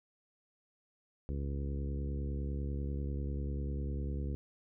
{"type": "harmonic tone with a mistuned harmonic", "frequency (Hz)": 70.1, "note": "C#2", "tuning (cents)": 20, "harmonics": [1, 2, 3, 4, 5, 6, 7], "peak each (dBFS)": [-35, -41, -45, -47, -49, -51, -52], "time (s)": [1.29, 4.35], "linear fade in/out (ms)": 0, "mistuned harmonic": 1, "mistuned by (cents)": -15, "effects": []}